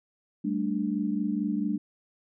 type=chord; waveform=sine; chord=G suspended second; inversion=none; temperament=just; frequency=196 / 220.5 / 294 Hz; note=G3 / A3 / D4; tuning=0 / +4 / +2 cents; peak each=-30 dBFS; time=0.44-1.78 s; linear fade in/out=10 ms; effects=none